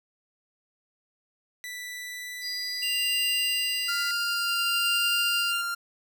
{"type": "tone with pitch glide", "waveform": "sawtooth", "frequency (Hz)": [1975.5, 1997.3], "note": ["B6", "B6"], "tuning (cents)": [0, 19], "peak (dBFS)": -32, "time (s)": [1.64, 4.11], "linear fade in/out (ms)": 0, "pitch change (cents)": 19, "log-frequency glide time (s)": [1.99, 3.41]}
{"type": "tone", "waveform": "sine", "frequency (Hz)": 4851, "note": "D#8", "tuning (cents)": -45, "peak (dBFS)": -31, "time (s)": [2.41, 5.53], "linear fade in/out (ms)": 50}
{"type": "tone with tremolo", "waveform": "square", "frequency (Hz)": 2793, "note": "F7", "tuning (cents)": -1, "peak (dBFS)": -25, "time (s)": [2.82, 5.62], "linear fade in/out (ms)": 10, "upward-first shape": "sine", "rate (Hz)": 0.56, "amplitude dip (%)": 65}
{"type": "tone with vibrato", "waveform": "45% pulse", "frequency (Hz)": 1396.9, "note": "F6", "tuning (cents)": 0, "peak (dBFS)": -28, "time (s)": [3.88, 5.75], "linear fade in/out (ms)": 10, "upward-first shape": "sine", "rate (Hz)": 0.96, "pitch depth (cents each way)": 9}
{"effects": []}